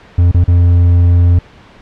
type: tone with dropouts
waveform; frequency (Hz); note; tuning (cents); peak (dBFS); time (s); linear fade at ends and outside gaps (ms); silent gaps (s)
triangle; 87.31; F2; 0; -3; 0.18-1.39; 5; 0.315-0.344 / 0.441-0.479
effects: pink hiss -40 dBFS RMS until 1.81 s + low-pass 3000 Hz 12 dB/octave